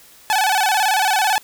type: tone with vibrato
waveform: sawtooth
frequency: 807 Hz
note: G#5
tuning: 50 cents flat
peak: -11 dBFS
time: 0.3-1.38 s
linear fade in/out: 0 ms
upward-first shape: square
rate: 18 Hz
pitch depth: 110 cents each way
effects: white hiss -47 dBFS RMS until 1.43 s